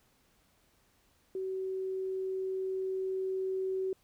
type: tone with level ramp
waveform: sine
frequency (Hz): 378.8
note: F#4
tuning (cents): +41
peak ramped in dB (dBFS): -33 to -30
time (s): 1.35-3.93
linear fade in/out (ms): 2
effects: pink hiss -69 dBFS RMS until 4.03 s